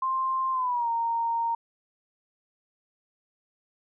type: tone with pitch glide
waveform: sine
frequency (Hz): 1051 to 925.6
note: C6 to A#5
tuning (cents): +7 to -13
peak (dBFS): -24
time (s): 0.02-1.55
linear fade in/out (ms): 5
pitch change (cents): -220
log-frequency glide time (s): 0.52-0.89
effects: none